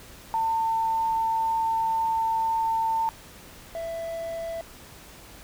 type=tone pair in turn; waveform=sine / triangle; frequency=899 / 663.9 Hz; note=A5 / E5; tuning=+37 / +12 cents; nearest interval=perfect fourth; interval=525 cents; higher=first; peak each=-22 / -28 dBFS; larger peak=first; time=0.34-3.09 / 3.75-4.61 s; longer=first; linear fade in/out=0 ms; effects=added 50 Hz sine -57 dBFS peak until 5.43 s + pink hiss -47 dBFS RMS until 5.43 s